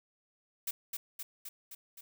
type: noise with echo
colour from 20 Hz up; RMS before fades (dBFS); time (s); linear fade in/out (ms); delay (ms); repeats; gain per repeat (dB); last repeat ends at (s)
blue; -35; 0.67-0.71; 5; 260; 5; -3; 2.01
effects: none